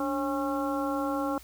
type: harmonic tone with a mistuned harmonic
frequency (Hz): 272.2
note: C#4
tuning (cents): -31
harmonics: 1 / 2 / 3 / 4 / 5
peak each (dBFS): -30 / -33 / -35 / -36 / -37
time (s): 0-1.38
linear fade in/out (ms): 2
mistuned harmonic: 1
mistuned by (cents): +100
effects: added 60 Hz sine -52 dBFS peak until 1.43 s + white hiss -53 dBFS RMS until 1.43 s